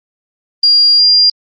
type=tone; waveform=sine; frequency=4800 Hz; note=D8; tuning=37 cents sharp; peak=-5 dBFS; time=0.63-1.3 s; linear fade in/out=5 ms; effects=Opus 32 kbps